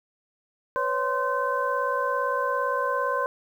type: tone cluster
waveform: sine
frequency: 499.4 / 557 / 1040 / 1529 Hz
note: B4 / C#5 / C6 / G6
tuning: +19 / +8 / -11 / -44 cents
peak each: -30 / -29 / -26 / -31 dBFS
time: 0.76-3.26 s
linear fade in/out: 0 ms
effects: 9-bit